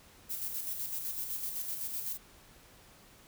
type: noise with tremolo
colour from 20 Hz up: violet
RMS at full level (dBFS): -36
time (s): 0.29-2.18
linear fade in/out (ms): 20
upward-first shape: square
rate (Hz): 7.9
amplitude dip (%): 40
effects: pink hiss -58 dBFS RMS until 3.27 s